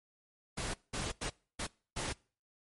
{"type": "noise bursts at uneven times", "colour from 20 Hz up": "pink", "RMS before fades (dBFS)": -37, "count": 5, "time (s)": [[0.57, 0.74], [0.93, 1.12], [1.21, 1.3], [1.59, 1.67], [1.96, 2.13]], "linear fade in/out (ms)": 10, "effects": ["noise-tail reverb RT60 0.4 s tail -24 dB re dry", "MP3 48 kbps"]}